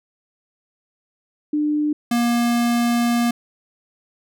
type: tone pair in turn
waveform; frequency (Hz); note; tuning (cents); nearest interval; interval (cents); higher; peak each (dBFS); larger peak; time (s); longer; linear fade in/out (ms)
sine / square; 299.1 / 237.4; D4 / A#3; +32 / +32; major third; 400; first; -17; neither; 1.53-1.93 / 2.11-3.31; second; 5
effects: none